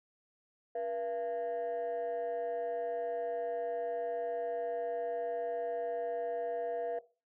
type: tone pair together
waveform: sine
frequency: 480.8 / 680 Hz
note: B4 / F5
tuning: -46 / -46 cents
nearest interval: tritone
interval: 600 cents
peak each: -34 / -35 dBFS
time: 0.75-6.99 s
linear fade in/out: 5 ms
effects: noise-tail reverb RT60 0.3 s tail -17 dB re dry + tanh soft clip ceiling -30 dBFS